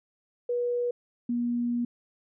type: tone pair in turn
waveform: sine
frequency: 484.7 / 239.7 Hz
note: B4 / A#3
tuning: -32 / +48 cents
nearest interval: octave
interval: 1220 cents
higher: first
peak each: -25 dBFS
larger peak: neither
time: 0.49-0.91 / 1.29-1.85 s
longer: second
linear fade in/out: 5 ms
effects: none